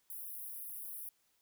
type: high-pass noise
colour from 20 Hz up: white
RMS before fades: -45 dBFS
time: 0.1-1.09 s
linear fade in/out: 2 ms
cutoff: 9800 Hz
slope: 96 dB/octave
effects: white hiss -75 dBFS RMS until 1.41 s